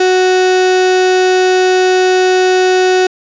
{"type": "tone", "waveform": "35% pulse", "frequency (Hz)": 370, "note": "F#4", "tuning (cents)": 0, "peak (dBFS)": -6, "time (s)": [0, 3.07], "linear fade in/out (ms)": 5, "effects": ["resampled to 16000 Hz", "7-bit"]}